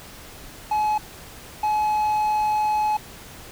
triangle tone bursts at uneven times, 850 Hz, G#5, 40 cents sharp, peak -17 dBFS, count 2, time 0.71-0.98 / 1.63-2.97 s, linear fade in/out 5 ms, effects pink hiss -42 dBFS RMS until 3.51 s

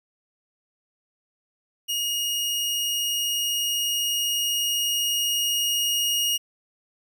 sawtooth tone with level ramp, 2868 Hz, F7, 45 cents sharp, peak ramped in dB -21 to -18 dBFS, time 1.88-6.38 s, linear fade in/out 20 ms, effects none

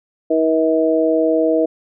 harmonic tone, 160 Hz, D#3, 49 cents sharp, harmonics 2 / 3 / 4, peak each -17 / -17 / -17 dBFS, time 0.3-1.66 s, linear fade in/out 10 ms, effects none

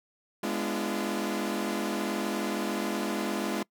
sawtooth chord, G# diminished seventh, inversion none, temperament equal with one note detuned, 207.7 / 246.9 / 293.7 / 342.2 Hz, G#3 / B3 / D4 / F4, 0 / 0 / 0 / -35 cents, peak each -29 / -32 / -32 / -30 dBFS, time 0.43-3.63 s, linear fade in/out 5 ms, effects noise-tail reverb RT60 0.1 s tail -24 dB re dry

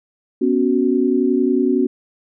sine chord, B suspended second, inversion none, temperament just, 246.9 / 277.8 / 370.4 Hz, B3 / C#4 / F#4, 0 / +4 / +2 cents, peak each -18 dBFS, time 0.41-1.87 s, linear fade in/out 10 ms, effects none

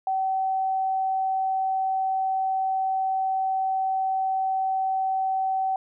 sine tone, 764 Hz, G5, 45 cents flat, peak -22 dBFS, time 0.07-5.76 s, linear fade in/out 2 ms, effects none

